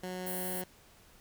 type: tone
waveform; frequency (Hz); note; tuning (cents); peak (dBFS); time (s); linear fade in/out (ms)
15% pulse; 183.2; F#3; -17; -31; 0.03-0.64; 5
type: high-pass noise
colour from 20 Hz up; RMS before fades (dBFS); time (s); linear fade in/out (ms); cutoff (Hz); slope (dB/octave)
white; -39; 0.26-0.62; 10; 8700; 48
effects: pink hiss -60 dBFS RMS until 1.2 s